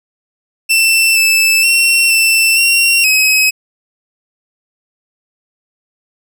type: tone with pitch steps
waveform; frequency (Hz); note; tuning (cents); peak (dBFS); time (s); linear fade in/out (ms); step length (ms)
sawtooth; 2677 / 2634 / 2720 / 2675 / 2744 / 2547; E7 / E7 / F7 / E7 / F7 / D#7; +26 / -2 / -46 / +25 / -31 / +40; -5; 0.69-3.51; 20; 470
effects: none